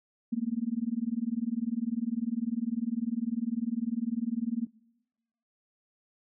sine tone with tremolo, 230.9 Hz, A#3, 16 cents flat, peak -24 dBFS, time 0.32-4.67 s, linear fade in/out 10 ms, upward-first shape sine, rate 20 Hz, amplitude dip 95%, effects noise-tail reverb RT60 1.0 s tail -23 dB re dry

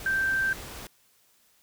sine tone in noise, 1566 Hz, G6, 2 cents flat, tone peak -23 dBFS, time 0.06-0.53 s, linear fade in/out 2 ms, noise pink, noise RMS -41 dBFS, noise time 0-0.87 s, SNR +15 dB, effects white hiss -64 dBFS RMS until 1.62 s

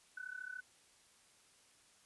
sine tone with amplitude modulation, 1500 Hz, F#6, 23 cents sharp, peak -40 dBFS, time 0.17-0.61 s, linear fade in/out 5 ms, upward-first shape sine, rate 33.7 Hz, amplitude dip 90%, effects white hiss -67 dBFS RMS until 2.05 s + resampled to 24000 Hz

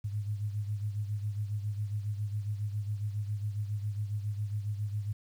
sine beating tone pair, 103 / 110.3 Hz, G#2 / A2, -14 / +5 cents, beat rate 7.3 Hz, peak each -32 / -39 dBFS, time 0.04-5.13 s, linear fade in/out 10 ms, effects 10-bit

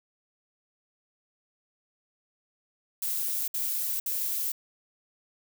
violet noise bursts, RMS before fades -30 dBFS, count 3, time 3.02-4.52 s, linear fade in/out 5 ms, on 460 ms, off 60 ms, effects none

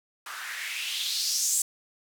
blue noise with band-pass filter sweep, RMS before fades -30 dBFS, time 0.26-1.62 s, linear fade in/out 2 ms, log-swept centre 1200 to 8000 Hz, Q 3.6, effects none

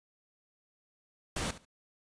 pink noise with echo, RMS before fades -34 dBFS, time 1.36-1.51 s, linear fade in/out 5 ms, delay 71 ms, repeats 2, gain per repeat -15 dB, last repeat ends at 1.652 s, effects resampled to 22050 Hz

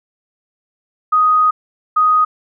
sine tone pair in turn, 1248 / 1248 Hz, D#6 / D#6, +5 / +5 cents, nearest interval unison, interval 0 cents, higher neither, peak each -9 dBFS, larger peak neither, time 1.12-1.51 / 1.96-2.25 s, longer first, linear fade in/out 10 ms, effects none

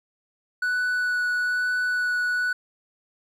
triangle tone with vibrato, 1480 Hz, F#6, in tune, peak -20 dBFS, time 0.62-2.53 s, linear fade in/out 5 ms, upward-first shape sine, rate 1.1 Hz, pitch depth 9 cents each way, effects none

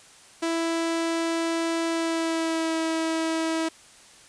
sawtooth tone with pitch glide, 330.8 to 324 Hz, E4 to E4, +6 to -30 cents, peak -20 dBFS, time 0.42-3.69 s, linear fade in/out 10 ms, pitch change -36 cents, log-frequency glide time 1.88-2.76 s, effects white hiss -51 dBFS RMS until 4.28 s + resampled to 22050 Hz

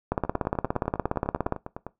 two click trains, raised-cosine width 1 ms, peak -10 / -20 dBFS, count 25 / 17, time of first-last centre 0.12-1.524 / 0.25-1.866 s, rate 17.1 / 9.9 Hz, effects noise-tail reverb RT60 0.2 s tail -19 dB re dry

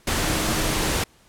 sine tone in noise, 315.3 Hz, D#4, 23 cents sharp, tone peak -31 dBFS, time 0.22-0.92 s, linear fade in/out 5 ms, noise pink, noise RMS -23 dBFS, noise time 0.07-1.04 s, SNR -11 dB, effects pink hiss -56 dBFS RMS until 1.28 s + low-pass 12000 Hz 12 dB/octave

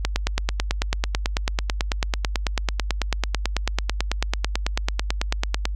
click train, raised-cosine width 0.2 ms, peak -4 dBFS, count 52, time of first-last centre 0.05-5.654 s, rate 9.1 Hz, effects added 50 Hz sine -24 dBFS peak until 5.75 s

